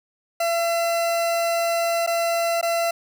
40% pulse tone with dropouts, 676 Hz, E5, 43 cents sharp, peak -19 dBFS, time 0.4-2.91 s, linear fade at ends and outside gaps 5 ms, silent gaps 2.065-2.073 / 2.613-2.627 s, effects none

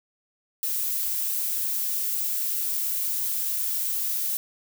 violet noise, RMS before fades -27 dBFS, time 0.63-4.37 s, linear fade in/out 0 ms, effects none

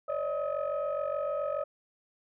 sine tone cluster, 535 / 580 / 627 / 1270 Hz, C5 / D5 / D#5 / D#6, +38 / -22 / +13 / +35 cents, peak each -37 / -31 / -34 / -37 dBFS, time 0.08-1.64 s, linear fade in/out 10 ms, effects tanh soft clip ceiling -23 dBFS

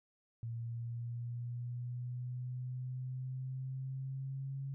sine exponential sweep, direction up, 115.6 to 137 Hz, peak -38 dBFS, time 0.43-4.74 s, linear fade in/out 0 ms, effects none

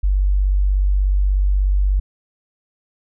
sine tone, 48.29 Hz, G1, 25 cents flat, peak -13 dBFS, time 0.03-2 s, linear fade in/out 10 ms, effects none

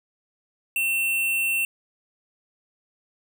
square tone, 2700 Hz, E7, 41 cents sharp, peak -22 dBFS, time 0.76-1.65 s, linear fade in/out 2 ms, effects none

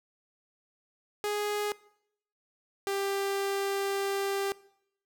sawtooth tone pair in turn, 415.3 / 395.1 Hz, G#4 / G4, 0 / +14 cents, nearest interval minor second, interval 86 cents, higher first, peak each -25 dBFS, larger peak neither, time 1.24-1.72 / 2.87-4.52 s, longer second, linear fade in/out 0 ms, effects noise-tail reverb RT60 0.7 s tail -21 dB re dry

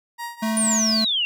30% pulse tone with tremolo, 944 Hz, A#5, 22 cents sharp, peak -25 dBFS, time 0.18-0.81 s, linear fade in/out 20 ms, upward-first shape triangle, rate 4.1 Hz, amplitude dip 90%
square tone, 220 Hz, A3, in tune, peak -22 dBFS, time 0.42-1.05 s, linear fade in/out 10 ms
sine exponential sweep, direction down, 9500 to 2714 Hz, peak -19 dBFS, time 0.57-1.25 s, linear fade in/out 0 ms
effects none

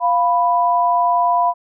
sine tone pair together, 698.5 / 988.8 Hz, F5 / B5, 0 / +2 cents, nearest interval tritone, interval 602 cents, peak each -16 / -15 dBFS, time 0-1.54 s, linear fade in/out 50 ms, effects none

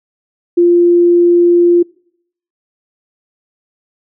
sine tone, 347.5 Hz, F4, 9 cents flat, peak -5 dBFS, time 0.57-1.83 s, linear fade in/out 10 ms, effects noise-tail reverb RT60 0.7 s tail -26 dB re dry

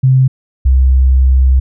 sine tone pair in turn, 130.81 / 65.14 Hz, C3 / C2, 0 / -7 cents, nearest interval octave, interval 1207 cents, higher first, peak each -5 dBFS, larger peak neither, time 0.03-0.28 / 0.65-1.6 s, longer second, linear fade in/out 10 ms, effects none

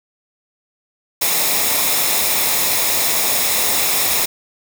white noise with comb filter, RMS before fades -17 dBFS, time 1.21-4.26 s, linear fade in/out 10 ms, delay 0.66 ms, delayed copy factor -0.5, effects none

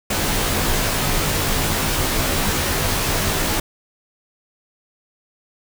pink noise with comb filter, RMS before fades -20 dBFS, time 0.1-3.6 s, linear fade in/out 5 ms, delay 17 ms, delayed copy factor -0.8, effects none

